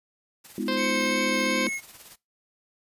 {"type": "noise with tremolo", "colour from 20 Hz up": "white", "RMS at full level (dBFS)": -45, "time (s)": [0.44, 2.16], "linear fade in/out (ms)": 10, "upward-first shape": "sine", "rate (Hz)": 18, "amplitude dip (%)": 55}
{"type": "chord", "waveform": "sine", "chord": "F half-diminished seventh", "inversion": "first", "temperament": "just", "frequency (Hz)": [209.5, 251.4, 314.3, 349.2], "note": ["Ab3", "Cb4", "Eb4", "F4"], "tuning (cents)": [15, 31, 18, 0], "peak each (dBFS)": [-31, -31, -32, -34], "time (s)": [0.58, 1.69], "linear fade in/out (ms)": 2}
{"type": "harmonic tone", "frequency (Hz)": 523.3, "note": "C5", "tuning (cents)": 0, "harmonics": [1, 2, 3, 4, 5, 6, 7, 8, 9, 10], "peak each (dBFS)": [-30, -33, -35, -36, -37, -38, -38, -39, -40, -40], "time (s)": [0.68, 1.67], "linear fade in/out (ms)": 2}
{"type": "tone with vibrato", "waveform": "square", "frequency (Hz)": 2194, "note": "C#7", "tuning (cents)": -18, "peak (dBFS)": -29, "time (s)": [0.76, 1.81], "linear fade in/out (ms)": 50, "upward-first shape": "triangle", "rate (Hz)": 2.7, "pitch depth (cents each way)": 25}
{"effects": ["noise-tail reverb RT60 0.2 s tail -21 dB re dry", "resampled to 32000 Hz"]}